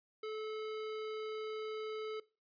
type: tone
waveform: square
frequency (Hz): 433.5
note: A4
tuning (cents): -26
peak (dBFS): -40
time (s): 0.23-2.2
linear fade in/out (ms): 5
effects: noise-tail reverb RT60 0.3 s tail -20 dB re dry + resampled to 11025 Hz